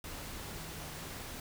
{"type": "tone in noise", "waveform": "sine", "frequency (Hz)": 159.6, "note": "D#3", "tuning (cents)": 44, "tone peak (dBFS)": -51, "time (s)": [0.44, 1.1], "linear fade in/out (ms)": 2, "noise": "pink", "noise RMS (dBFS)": -44, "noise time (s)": [0.04, 1.4], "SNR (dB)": -10, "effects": []}